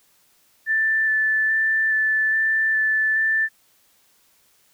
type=tone with vibrato; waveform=sine; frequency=1760 Hz; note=A6; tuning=in tune; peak=-17 dBFS; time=0.66-3.49 s; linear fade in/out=50 ms; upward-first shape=square; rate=1.2 Hz; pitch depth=9 cents each way; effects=white hiss -60 dBFS RMS until 4.73 s